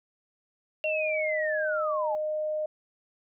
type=tone with pitch glide; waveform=sine; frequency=621 to 613.9 Hz; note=D#5 to D#5; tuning=-3 to -23 cents; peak=-27 dBFS; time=0.84-2.66 s; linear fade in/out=5 ms; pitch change=-20 cents; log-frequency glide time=1.08-2.11 s
type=linear sweep; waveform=sine; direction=down; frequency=2764 to 814 Hz; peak=-29 dBFS; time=0.84-2.15 s; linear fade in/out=0 ms
effects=none